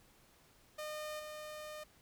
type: tone with level steps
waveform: sawtooth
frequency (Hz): 609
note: D#5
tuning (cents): -37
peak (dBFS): -37 / -41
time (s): 0.78-1.84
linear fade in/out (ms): 10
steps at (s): 1.19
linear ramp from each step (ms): 10
effects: pink hiss -66 dBFS RMS until 2.01 s